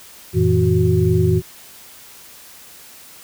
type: tone cluster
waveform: sine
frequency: 90.3 / 113.2 / 162.9 / 368.4 Hz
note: F#2 / A2 / E3 / F#4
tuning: -42 / +50 / -20 / -7 cents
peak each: -18 dBFS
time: 0.33-1.42 s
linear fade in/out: 50 ms
effects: white hiss -42 dBFS RMS until 3.23 s